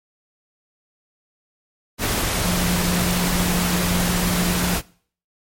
sine tone in noise, 177.5 Hz, F3, 28 cents sharp, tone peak -20 dBFS, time 2.42-4.79 s, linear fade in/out 50 ms, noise pink, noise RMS -22 dBFS, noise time 1.98-4.82 s, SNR -1 dB, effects noise-tail reverb RT60 0.5 s tail -22 dB re dry + MP3 64 kbps

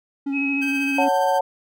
triangle tone with vibrato, 277.2 Hz, C#4, in tune, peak -20 dBFS, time 0.26-1.09 s, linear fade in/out 10 ms, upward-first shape square, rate 13 Hz, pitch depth 19 cents each way
sine tone, 2552 Hz, D#7, 43 cents sharp, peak -23 dBFS, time 0.32-1.07 s, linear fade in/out 50 ms
sawtooth tone with tremolo, 1568 Hz, G6, in tune, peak -27 dBFS, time 0.61-1.4 s, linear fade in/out 20 ms, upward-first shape triangle, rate 15 Hz, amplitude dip 50%
sine chord, F# minor, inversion second, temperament equal with one note detuned, 554.4 / 740 / 887.1 Hz, C#5 / F#5 / A5, 0 / 0 / +14 cents, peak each -21 dBFS, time 0.98-1.41 s, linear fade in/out 5 ms
effects none

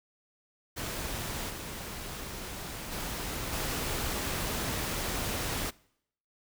pink noise with level steps, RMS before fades -36 / -40 / -36 / -33 dBFS, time 0.76-5.71 s, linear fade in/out 20 ms, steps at 1.49 / 2.91 / 3.52 s, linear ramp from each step 20 ms, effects noise-tail reverb RT60 0.7 s tail -23 dB re dry

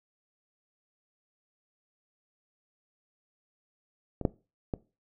clicks, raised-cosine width 2 ms, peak -21 / -10 / -17 dBFS, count 3, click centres 4.213 / 4.252 / 4.738 s, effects noise-tail reverb RT60 0.3 s tail -20 dB re dry

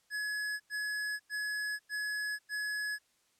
square tone bursts, 1692 Hz, G#6, 32 cents sharp, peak -34 dBFS, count 5, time 0.1-2.988 s, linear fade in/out 50 ms, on 500 ms, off 97 ms, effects white hiss -72 dBFS RMS until 3.39 s + low-pass 10000 Hz 12 dB/octave

